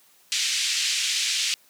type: band-pass noise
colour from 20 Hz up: pink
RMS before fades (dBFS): -25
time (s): 0.32-1.54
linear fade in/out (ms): 0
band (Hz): 2500 to 7600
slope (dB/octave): 24
effects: white hiss -58 dBFS RMS until 1.69 s + high-pass 150 Hz 12 dB/octave